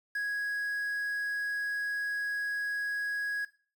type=tone with quantisation; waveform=triangle; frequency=1661.2 Hz; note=G#6; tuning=in tune; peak=-28 dBFS; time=0.15-3.45 s; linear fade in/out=5 ms; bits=9; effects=noise-tail reverb RT60 0.4 s tail -18 dB re dry